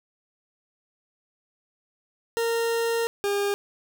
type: tone pair in turn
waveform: 40% pulse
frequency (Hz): 461.8 / 404.1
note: A#4 / G#4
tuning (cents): -16 / -47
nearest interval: major second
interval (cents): 231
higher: first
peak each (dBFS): -22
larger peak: neither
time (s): 2.37-3.07 / 3.24-3.54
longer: first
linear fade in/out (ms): 0
effects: none